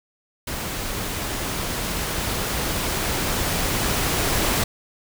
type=noise with level ramp; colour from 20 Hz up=pink; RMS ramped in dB=-29 to -21 dBFS; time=0.47-4.64 s; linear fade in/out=5 ms; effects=none